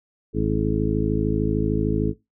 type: harmonic tone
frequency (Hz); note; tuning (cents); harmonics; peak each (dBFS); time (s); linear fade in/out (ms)
53.3; G#1; +46; 1 / 2 / 3 / 4 / 5 / 6 / 8; -27 / -27 / -27 / -27 / -27 / -27 / -27; 0.33-2.14; 50
effects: noise-tail reverb RT60 0.2 s tail -19 dB re dry